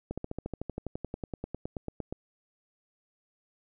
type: slowing click train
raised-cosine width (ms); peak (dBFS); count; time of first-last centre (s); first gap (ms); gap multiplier
2; -21; 23; 0.11-2.125; 66; 1.03
effects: none